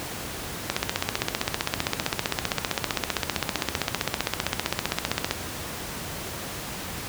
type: click train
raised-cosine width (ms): 0.2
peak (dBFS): -5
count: 72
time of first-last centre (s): 0.7-5.31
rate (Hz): 15.4
effects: pink hiss -34 dBFS RMS until 7.08 s + high-pass 60 Hz 12 dB/octave